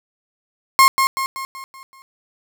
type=tone with echo; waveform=35% pulse; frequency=1072 Hz; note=C6; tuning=42 cents sharp; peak=-6 dBFS; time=0.79-0.88 s; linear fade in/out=0 ms; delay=190 ms; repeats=6; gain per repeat=-6 dB; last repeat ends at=2.02 s; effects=none